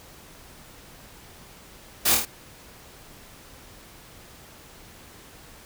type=noise with echo; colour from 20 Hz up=white; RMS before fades=-21 dBFS; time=2.05-2.15 s; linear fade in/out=10 ms; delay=26 ms; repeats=4; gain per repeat=-3 dB; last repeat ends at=2.254 s; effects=pink hiss -48 dBFS RMS until 5.65 s